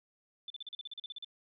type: tone bursts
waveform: sine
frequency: 3520 Hz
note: A7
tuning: in tune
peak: -40 dBFS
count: 13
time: 0.48-1.246 s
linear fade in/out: 2 ms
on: 22 ms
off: 40 ms
effects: none